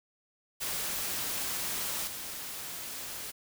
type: noise with level steps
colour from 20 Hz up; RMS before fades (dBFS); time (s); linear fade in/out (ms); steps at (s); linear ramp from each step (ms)
white; -34 / -40; 0.6-3.32; 20; 2.07; 5
effects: none